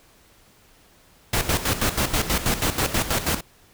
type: noise with tremolo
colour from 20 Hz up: pink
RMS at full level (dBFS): -21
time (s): 1.33-3.41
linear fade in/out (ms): 5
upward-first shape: square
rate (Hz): 6.2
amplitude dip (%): 70
effects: pink hiss -55 dBFS RMS until 3.73 s